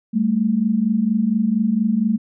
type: tone pair together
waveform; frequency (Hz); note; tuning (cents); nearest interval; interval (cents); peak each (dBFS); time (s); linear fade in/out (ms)
sine; 198.7 / 223; G3 / A3; +24 / +23; major second; 199; -20 / -17; 0.13-2.18; 20
effects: none